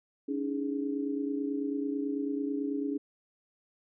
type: chord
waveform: sine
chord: C# suspended second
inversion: none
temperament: equal with one note detuned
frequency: 282 / 311.1 / 415.3 Hz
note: C#4 / D#4 / G#4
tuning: +30 / 0 / 0 cents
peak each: -31 / -37 / -37 dBFS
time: 0.28-2.98 s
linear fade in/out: 10 ms
effects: none